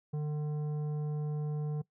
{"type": "tone with tanh clipping", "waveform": "sine", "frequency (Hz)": 150, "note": "D3", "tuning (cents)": 37, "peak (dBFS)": -33, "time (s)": [0.13, 1.82], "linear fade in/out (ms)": 10, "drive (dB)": 10, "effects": ["noise-tail reverb RT60 0.1 s tail -20 dB re dry"]}